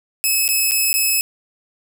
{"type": "tone with dropouts", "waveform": "5% pulse", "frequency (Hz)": 2584, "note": "E7", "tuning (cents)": -35, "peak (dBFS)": -6, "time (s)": [0.24, 1.21], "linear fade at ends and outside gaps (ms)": 0, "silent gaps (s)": [[0.479, 0.489], [0.711, 0.718], [0.93, 0.94]], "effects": []}